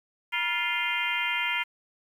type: harmonic tone with a mistuned harmonic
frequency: 349.2 Hz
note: F4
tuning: in tune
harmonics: 3 / 4 / 5 / 6 / 7 / 8 / 9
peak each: -34 / -35 / -38 / -29 / -33 / -34 / -36 dBFS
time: 0.32-1.64 s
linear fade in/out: 20 ms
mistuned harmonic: 3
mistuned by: -150 cents
effects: 9-bit